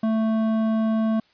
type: tone with hard clipping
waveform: triangle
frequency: 221.1 Hz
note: A3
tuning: 9 cents sharp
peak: -21 dBFS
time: 0.03-1.2 s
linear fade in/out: 5 ms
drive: 14 dB
effects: white hiss -60 dBFS RMS until 1.33 s + resampled to 11025 Hz